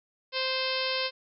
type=harmonic tone; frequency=522 Hz; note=C5; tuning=4 cents flat; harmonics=1 / 2 / 3 / 4 / 5 / 6 / 7 / 8 / 9 / 10; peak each=-33 / -37 / -39 / -38 / -35 / -36 / -38 / -36 / -37 / -38 dBFS; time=0.32-1.11 s; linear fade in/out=50 ms; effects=none